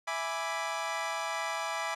25% pulse chord, E dominant seventh, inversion none, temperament equal, 659.3 / 830.6 / 987.8 / 1174.7 Hz, E5 / G#5 / B5 / D6, 0 / 0 / 0 / 0 cents, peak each -34 dBFS, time 0.07-1.95 s, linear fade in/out 10 ms, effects low-pass 8000 Hz 12 dB/octave

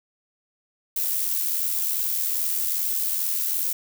violet noise with amplitude modulation, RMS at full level -23 dBFS, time 0.96-3.73 s, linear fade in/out 5 ms, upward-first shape sine, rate 82.5 Hz, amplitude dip 45%, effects none

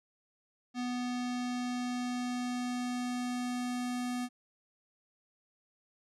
square tone with low-pass filter sweep, 246.9 Hz, B3, in tune, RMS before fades -35 dBFS, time 0.74-4.29 s, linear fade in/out 50 ms, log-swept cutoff 5800 to 9700 Hz, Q 1.2, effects none

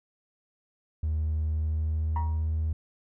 triangle tone with pitch glide, 77.78 to 79 Hz, D#2 to D#2, 0 to +27 cents, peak -22 dBFS, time 1.03-2.73 s, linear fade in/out 5 ms, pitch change +27 cents, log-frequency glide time 1.47-2.29 s
sine tone with exponential decay, 947 Hz, A#5, 27 cents sharp, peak -26 dBFS, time 2.16-2.48 s, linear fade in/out 2 ms, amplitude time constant 68 ms
effects tanh soft clip ceiling -21 dBFS

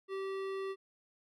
sine tone with hard clipping, 387.1 Hz, G4, 22 cents flat, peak -38 dBFS, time 0.08-0.76 s, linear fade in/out 50 ms, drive 15 dB, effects none

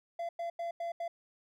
triangle tone bursts at uneven times, 681 Hz, F5, 44 cents flat, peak -32 dBFS, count 5, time 0.19-0.29 / 0.39-0.5 / 0.59-0.71 / 0.8-0.92 / 1-1.08 s, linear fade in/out 5 ms, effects none

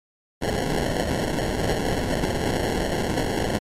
white noise with sample-and-hold, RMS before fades -24 dBFS, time 0.41-3.59 s, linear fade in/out 20 ms, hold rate 1225 Hz, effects low-pass 11000 Hz 12 dB/octave + MP3 64 kbps

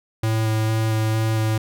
square tone with vibrato, 110.3 Hz, A2, 5 cents sharp, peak -19 dBFS, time 0.23-1.58 s, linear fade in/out 5 ms, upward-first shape square, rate 2.2 Hz, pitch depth 9 cents each way, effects none

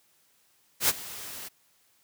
white noise with ADSR envelope, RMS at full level -21 dBFS, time 0.8-1.49 s, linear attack 87 ms, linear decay 33 ms, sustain -19 dB, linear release 18 ms, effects white hiss -66 dBFS RMS until 2.03 s + high-pass 60 Hz 12 dB/octave

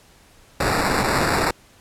blue noise with sample-and-hold, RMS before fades -20 dBFS, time 0.6-1.51 s, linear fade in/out 5 ms, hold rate 3150 Hz, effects pink hiss -52 dBFS RMS until 1.8 s + low-pass 12000 Hz 12 dB/octave

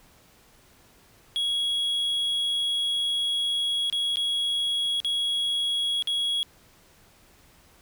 triangle tone with dropouts, 3326 Hz, G#7, 2 cents sharp, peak -22 dBFS, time 1.36-6.43 s, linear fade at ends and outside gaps 0 ms, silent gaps 3.899-3.926 / 4.158-4.17 / 5.002-5.047 / 6.024-6.073 s, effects pink hiss -57 dBFS RMS until 7.81 s

